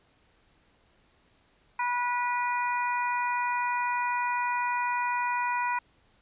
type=harmonic tone; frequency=488 Hz; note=B4; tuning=21 cents flat; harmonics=2 / 3 / 4 / 5; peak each=-27 / -35 / -36 / -36 dBFS; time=1.79-5.79 s; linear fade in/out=5 ms; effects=pink hiss -65 dBFS RMS until 6.21 s + resampled to 8000 Hz